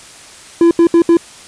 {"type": "tone bursts at uneven times", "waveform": "triangle", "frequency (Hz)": 337.8, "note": "E4", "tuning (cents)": 42, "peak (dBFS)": -3, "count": 4, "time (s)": [[0.61, 0.71], [0.79, 0.87], [0.94, 1.02], [1.09, 1.17]], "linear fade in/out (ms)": 2, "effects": ["white hiss -37 dBFS RMS until 1.47 s", "resampled to 22050 Hz"]}